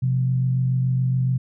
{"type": "tone pair together", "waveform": "sine", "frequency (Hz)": [128.32, 175.4], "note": ["C3", "F3"], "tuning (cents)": [-33, 8], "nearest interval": "perfect fourth", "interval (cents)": 541, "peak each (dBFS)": [-18, -29], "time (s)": [0.02, 1.38], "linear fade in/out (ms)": 10, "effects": []}